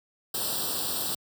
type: noise with comb filter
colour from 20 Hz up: white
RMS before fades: -30 dBFS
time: 0.34-1.15 s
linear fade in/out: 5 ms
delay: 0.23 ms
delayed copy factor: +0.95
effects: high-pass 100 Hz 12 dB/octave